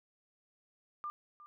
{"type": "tone with echo", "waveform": "sine", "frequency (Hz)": 1196, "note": "D6", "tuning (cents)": 31, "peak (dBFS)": -37, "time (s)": [1.04, 1.1], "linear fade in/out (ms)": 0, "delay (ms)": 360, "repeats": 1, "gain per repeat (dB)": -15, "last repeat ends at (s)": 1.46, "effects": []}